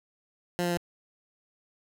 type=tone with pitch steps; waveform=15% pulse; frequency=176.1 / 174.58 / 173.07 Hz; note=F3 / F3 / F3; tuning=+15 / 0 / -15 cents; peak=-20 dBFS; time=0.59-0.773 s; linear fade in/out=0 ms; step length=61 ms; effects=none